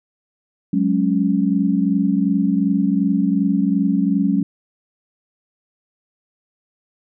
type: chord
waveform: sine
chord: F# suspended second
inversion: none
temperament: equal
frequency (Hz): 185 / 207.7 / 277.2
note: F#3 / G#3 / C#4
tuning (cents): 0 / 0 / 0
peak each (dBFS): -19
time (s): 0.73-4.43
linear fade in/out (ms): 5
effects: none